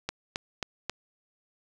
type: click train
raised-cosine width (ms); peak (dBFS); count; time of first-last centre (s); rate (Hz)
0.2; -13; 4; 0.09-0.896; 3.72
effects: none